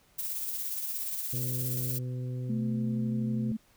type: noise with tremolo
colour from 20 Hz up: violet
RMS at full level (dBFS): -33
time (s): 0.18-1.99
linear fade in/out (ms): 10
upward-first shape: sine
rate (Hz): 17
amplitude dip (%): 35
type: harmonic tone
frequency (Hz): 126.1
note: B2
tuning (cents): +36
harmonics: 1 / 2 / 3 / 4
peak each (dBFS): -32 / -43 / -47 / -49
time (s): 1.33-3.52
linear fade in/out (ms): 2
type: tone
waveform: sine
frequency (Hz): 220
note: A3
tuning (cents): 0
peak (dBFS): -29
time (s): 2.49-3.57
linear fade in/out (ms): 10
effects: pink hiss -64 dBFS RMS until 3.76 s